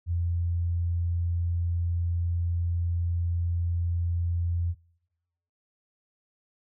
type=tone; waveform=sine; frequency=85.9 Hz; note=F2; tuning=28 cents flat; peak=-24 dBFS; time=0.06-4.75 s; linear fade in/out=50 ms; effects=noise-tail reverb RT60 1.0 s tail -26 dB re dry